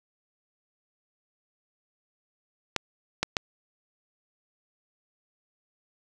clicks, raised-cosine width 0.2 ms, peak -7 dBFS, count 3, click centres 2.763 / 3.23 / 3.368 s, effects none

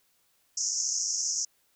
pink band-pass noise, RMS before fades -30 dBFS, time 0.57-1.45 s, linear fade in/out 5 ms, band 5400 to 7000 Hz, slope 96 dB/octave, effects white hiss -69 dBFS RMS until 1.75 s

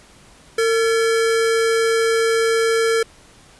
square tone pair together, 453.5 / 1712 Hz, A#4 / A6, -48 / -48 cents, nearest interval octave + major seventh, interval 2300 cents, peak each -16 / -27 dBFS, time 0.58-3.03 s, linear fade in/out 5 ms, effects pink hiss -48 dBFS RMS until 3.59 s + resampled to 24000 Hz

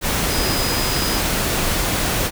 sine tone in noise, 4978 Hz, D#8, in tune, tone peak -26 dBFS, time 0.28-1.22 s, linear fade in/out 50 ms, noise pink, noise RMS -20 dBFS, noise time 0.01-2.31 s, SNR -9 dB, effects none

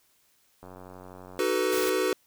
click train, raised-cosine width 1 ms, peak -31 dBFS, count 70, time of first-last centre 0.63-1.379 s, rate 92.1 Hz
square chord, B dominant seventh, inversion first, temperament equal with one note detuned, 311.1 / 376 / 440 / 493.9 Hz, D#4 / F#4 / A4 / B4, 0 / +28 / 0 / 0 cents, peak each -34 / -28 / -31 / -30 dBFS, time 1.39-2.13 s, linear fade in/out 2 ms
white noise, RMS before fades -35 dBFS, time 1.72-1.9 s, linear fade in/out 5 ms
effects white hiss -66 dBFS RMS until 2.26 s

